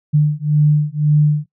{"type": "beating tone pair", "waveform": "sine", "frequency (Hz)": [148.7, 150.6], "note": ["D3", "D3"], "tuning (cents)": [22, 44], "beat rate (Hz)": 1.9, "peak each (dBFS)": -14, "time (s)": [0.13, 1.46], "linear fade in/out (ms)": 20, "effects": ["noise-tail reverb RT60 0.1 s tail -22 dB re dry"]}